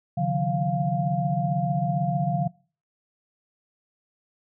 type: tone cluster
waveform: sine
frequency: 138 / 153.6 / 180.2 / 699 Hz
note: C#3 / D#3 / F#3 / F5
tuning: -7 / -22 / -45 / +1 cents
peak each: -27 dBFS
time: 0.17-2.48 s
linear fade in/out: 10 ms
effects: noise-tail reverb RT60 0.4 s tail -23 dB re dry